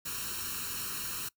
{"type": "noise with comb filter", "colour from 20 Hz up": "white", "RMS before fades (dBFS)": -37, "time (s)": [0.05, 1.29], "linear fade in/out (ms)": 10, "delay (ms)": 0.72, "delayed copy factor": 0.8, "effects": ["noise-tail reverb RT60 0.1 s tail -21 dB re dry"]}